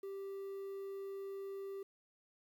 triangle tone with quantisation, 392 Hz, G4, in tune, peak -40 dBFS, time 0.03-1.83 s, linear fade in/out 5 ms, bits 11, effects none

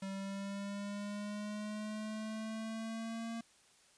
square linear sweep, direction up, 193.2 to 230 Hz, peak -40 dBFS, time 0.02-3.41 s, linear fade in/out 5 ms, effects white hiss -66 dBFS RMS until 3.97 s + resampled to 22050 Hz

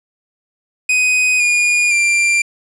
45% pulse tone with pitch steps, 2500 / 2436 / 2373 Hz, D#7 / D#7 / D7, +8 / -37 / +17 cents, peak -11 dBFS, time 0.89-2.42 s, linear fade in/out 5 ms, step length 510 ms, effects resampled to 22050 Hz + 7-bit

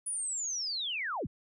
sine linear sweep, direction down, 9940 to 48.61 Hz, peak -32 dBFS, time 0.06-1.27 s, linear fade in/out 10 ms, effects none

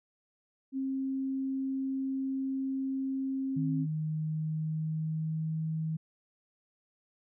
sine tone, 267.3 Hz, C4, 37 cents sharp, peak -30 dBFS, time 0.72-3.87 s, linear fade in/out 50 ms
sine tone with pitch glide, 155.56 to 158.83 Hz, D#3 to D#3, 0 to +36 cents, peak -30 dBFS, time 3.56-5.97 s, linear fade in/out 10 ms, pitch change +36 cents, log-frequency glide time 4.05-5.6 s
effects none

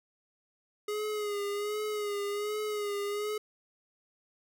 square tone with vibrato, 415.3 Hz, G#4, in tune, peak -32 dBFS, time 0.88-3.38 s, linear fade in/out 5 ms, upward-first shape sine, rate 1.3 Hz, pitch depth 44 cents each way, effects none

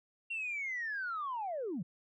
sine linear sweep, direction down, 2759 to 145.9 Hz, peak -34 dBFS, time 0.3-1.83 s, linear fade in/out 10 ms, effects tanh soft clip ceiling -31 dBFS

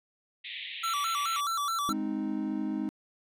white band-pass noise, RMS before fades -40 dBFS, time 0.44-1.41 s, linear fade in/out 10 ms, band 1900 to 3800 Hz, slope 96 dB/octave
square tone with vibrato, 1244.5 Hz, D#6, in tune, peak -29 dBFS, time 0.83-1.93 s, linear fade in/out 10 ms, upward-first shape square, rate 4.7 Hz, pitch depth 130 cents each way
triangle chord, Ab major, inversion none, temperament equal, 207.7 / 261.6 / 311.1 Hz, Ab3 / C4 / Eb4, 0 / 0 / 0 cents, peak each -32 / -33 / -31 dBFS, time 1.89-2.89 s, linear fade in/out 0 ms
effects resampled to 32000 Hz

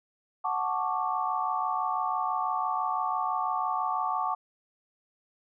sine chord, D major seventh, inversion first, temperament equal, 740 / 880 / 1108.7 / 1174.7 Hz, F#5 / A5 / C#6 / D6, 0 / 0 / 0 / 0 cents, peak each -32 dBFS, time 0.44-4.35 s, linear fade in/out 10 ms, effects none

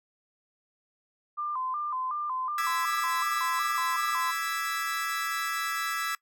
sine tone with vibrato, 1108.7 Hz, C#6, in tune, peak -29 dBFS, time 1.37-4.32 s, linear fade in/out 20 ms, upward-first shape square, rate 2.7 Hz, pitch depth 130 cents each way
40% pulse chord, E dominant seventh, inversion third, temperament equal, 1174.7 / 1318.5 / 1661.2 / 1975.5 Hz, D6 / E6 / G#6 / B6, 0 / 0 / 0 / 0 cents, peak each -37 / -31 / -34 / -35 dBFS, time 2.58-6.15 s, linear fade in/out 2 ms
effects noise-tail reverb RT60 0.1 s tail -22 dB re dry

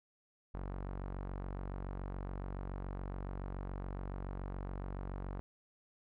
sawtooth tone with low-pass filter, 47.08 Hz, F#1, 31 cents sharp, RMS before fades -42 dBFS, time 0.54-5.4 s, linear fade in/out 0 ms, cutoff 1200 Hz, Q 1.2, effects none

